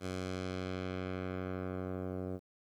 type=tone with low-pass filter sweep; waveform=10% pulse; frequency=92.5 Hz; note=F#2; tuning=in tune; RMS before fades=-39 dBFS; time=0-2.4 s; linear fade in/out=50 ms; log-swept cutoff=9300 to 620 Hz; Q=0.87; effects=11-bit